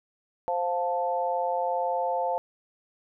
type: chord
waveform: sine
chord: F major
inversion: second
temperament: equal with one note detuned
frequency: 523.3 / 702.1 / 880 Hz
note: C5 / F5 / A5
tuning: 0 / +9 / 0 cents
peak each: -29 dBFS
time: 0.48-2.38 s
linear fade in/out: 0 ms
effects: none